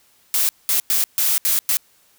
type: noise bursts at uneven times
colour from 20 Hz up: blue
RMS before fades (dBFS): -18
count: 6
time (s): 0.34-0.49 / 0.69-0.8 / 0.9-1.04 / 1.18-1.38 / 1.45-1.59 / 1.69-1.77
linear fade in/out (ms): 0
effects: white hiss -57 dBFS RMS until 2.18 s